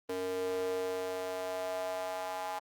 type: tone with high-pass filter sweep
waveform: square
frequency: 92.5 Hz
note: F#2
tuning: in tune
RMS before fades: -36 dBFS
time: 0.09-2.59 s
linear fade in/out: 5 ms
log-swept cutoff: 390 to 810 Hz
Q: 4.8
effects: Opus 32 kbps